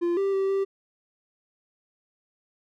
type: tone with pitch steps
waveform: triangle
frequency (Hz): 345.5 / 392.8 / 387.6 / 390.9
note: F4 / G4 / G4 / G4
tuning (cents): -19 / +4 / -20 / -5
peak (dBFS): -20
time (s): 0.01-0.65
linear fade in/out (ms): 20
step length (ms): 160
effects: none